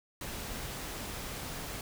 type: noise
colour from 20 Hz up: pink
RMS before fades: -40 dBFS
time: 0.21-1.81 s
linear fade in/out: 2 ms
effects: none